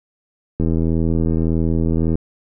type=click train; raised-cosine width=3 ms; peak=-7 dBFS; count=128; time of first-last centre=0.6-2.154 s; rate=81.7 Hz; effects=none